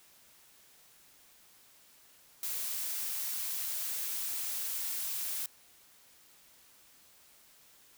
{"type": "noise", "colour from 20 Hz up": "blue", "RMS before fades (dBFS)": -36, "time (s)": [2.43, 5.46], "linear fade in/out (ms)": 2, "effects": ["white hiss -61 dBFS RMS until 7.97 s"]}